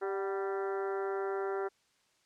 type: harmonic tone with a mistuned harmonic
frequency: 196 Hz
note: G3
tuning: in tune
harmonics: 2 / 3 / 4 / 5 / 6 / 7 / 8 / 9 / 10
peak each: -33 / -45 / -41 / -47 / -50 / -43 / -52 / -51 / -56 dBFS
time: 0.01-1.69 s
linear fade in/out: 20 ms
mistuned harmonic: 4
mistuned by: -43 cents
effects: white hiss -71 dBFS RMS until 2.25 s + low-pass 7000 Hz 12 dB/octave